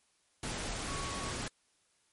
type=tone in noise; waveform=sine; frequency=1115 Hz; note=C#6; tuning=10 cents sharp; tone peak=-42 dBFS; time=0.88-1.31 s; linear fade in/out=2 ms; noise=pink; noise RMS=-38 dBFS; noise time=0.43-1.48 s; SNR=-7 dB; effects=white hiss -72 dBFS RMS until 2.12 s + MP3 48 kbps